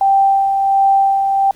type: tone with tremolo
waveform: sine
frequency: 784 Hz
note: G5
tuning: in tune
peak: -8 dBFS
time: 0.01-1.51 s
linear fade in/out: 2 ms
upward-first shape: sine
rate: 1.4 Hz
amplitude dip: 40%
effects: pink hiss -48 dBFS RMS until 1.55 s